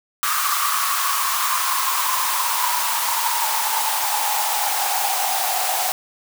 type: noise with high-pass filter sweep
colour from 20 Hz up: white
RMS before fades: -21 dBFS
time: 0.23-5.92 s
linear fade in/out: 0 ms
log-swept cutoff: 1200 to 740 Hz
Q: 9.4
effects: none